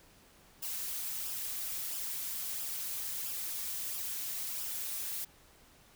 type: noise with flanger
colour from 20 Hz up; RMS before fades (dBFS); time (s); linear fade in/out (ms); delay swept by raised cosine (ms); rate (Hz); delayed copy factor
blue; -38; 0.62-5.25; 10; 0.47 to 5.57; 1.5; -0.55
effects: pink hiss -61 dBFS RMS until 5.95 s